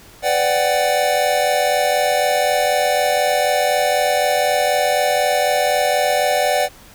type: chord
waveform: square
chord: G major seventh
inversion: first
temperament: equal with one note detuned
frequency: 500.8 / 587.3 / 740 / 784 Hz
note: B4 / D5 / F#5 / G5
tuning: +24 / 0 / 0 / 0 cents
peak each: -24 / -19 / -20 / -25 dBFS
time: 0.22-6.69 s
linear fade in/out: 50 ms
effects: pink hiss -44 dBFS RMS until 6.94 s